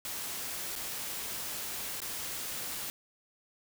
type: noise with dropouts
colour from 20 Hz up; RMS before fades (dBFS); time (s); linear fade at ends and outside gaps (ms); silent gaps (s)
white; -38; 0.05-2.9; 0; 0.754-0.761 / 2.003-2.018
effects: none